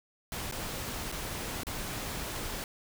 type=noise with dropouts; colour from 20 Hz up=pink; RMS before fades=-37 dBFS; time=0.32-2.64 s; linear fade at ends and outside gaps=1 ms; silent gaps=0.513-0.523 / 1.117-1.123 / 1.634-1.668 s; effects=none